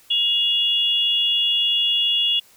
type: tone pair together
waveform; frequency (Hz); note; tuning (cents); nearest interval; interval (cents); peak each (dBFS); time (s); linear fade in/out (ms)
sine; 2845 / 3372; F7 / G#7; +31 / +26; minor third; 295; -19 / -20; 0.1-2.4; 10
effects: white hiss -53 dBFS RMS until 2.56 s